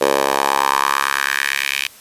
10% pulse tone with high-pass filter sweep, 69 Hz, C#2, 7 cents flat, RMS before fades -18 dBFS, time 0.01-1.87 s, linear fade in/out 5 ms, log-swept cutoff 520 to 2600 Hz, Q 2.9, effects white hiss -43 dBFS RMS until 2 s + resampled to 32000 Hz

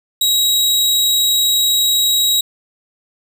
sawtooth tone, 3832 Hz, A#7, 47 cents sharp, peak -9 dBFS, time 0.21-2.41 s, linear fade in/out 5 ms, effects none

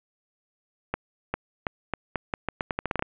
accelerating click train, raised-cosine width 0.5 ms, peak -11 dBFS, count 15, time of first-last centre 0.94-3.024 s, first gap 400 ms, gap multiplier 0.82, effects resampled to 8000 Hz + 7-bit

